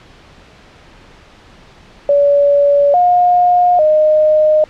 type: tone with pitch steps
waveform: sine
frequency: 571 / 714 / 615 Hz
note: D5 / F5 / D#5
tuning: -49 / +38 / -20 cents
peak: -7 dBFS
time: 2.09-4.64 s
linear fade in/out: 2 ms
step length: 850 ms
effects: pink hiss -42 dBFS RMS until 4.69 s + low-pass 4000 Hz 12 dB/octave